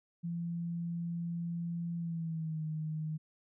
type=tone with pitch glide; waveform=sine; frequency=170 to 155.89 Hz; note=F3 to D#3; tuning=-46 to +4 cents; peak=-34 dBFS; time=0.23-3.18 s; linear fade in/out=20 ms; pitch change=-150 cents; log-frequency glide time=1.97-2.63 s; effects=none